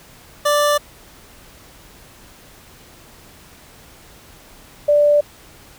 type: tone pair in turn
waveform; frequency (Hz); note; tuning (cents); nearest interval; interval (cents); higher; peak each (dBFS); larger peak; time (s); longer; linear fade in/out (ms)
25% pulse / sine; 587.3 / 587.3; D5 / D5; 0 / 0; unison; 0; neither; -10; neither; 0.45-0.78 / 4.88-5.21; neither; 10
effects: pink hiss -45 dBFS RMS until 5.78 s